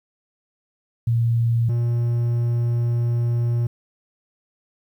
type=tone pair in turn; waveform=sine / triangle; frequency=116.54 / 118.65 Hz; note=A#2 / A#2; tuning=0 / +31 cents; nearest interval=unison; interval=31 cents; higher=second; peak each=-16 dBFS; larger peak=neither; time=1.07-1.69 / 1.69-3.67 s; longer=second; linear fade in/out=5 ms; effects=9-bit